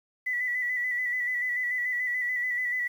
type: tone with vibrato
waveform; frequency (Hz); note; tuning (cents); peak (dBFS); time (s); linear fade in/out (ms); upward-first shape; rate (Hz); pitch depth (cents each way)
sine; 1975.5; B6; 0; -26; 0.26-2.88; 10; square; 6.9; 28
effects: 9-bit